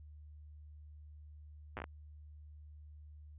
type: slowing click train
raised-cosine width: 0.5 ms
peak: -27 dBFS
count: 6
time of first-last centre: 1.77-1.841 s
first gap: 8 ms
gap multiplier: 1.29
effects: added 75 Hz sine -51 dBFS peak until 3.38 s + resampled to 8000 Hz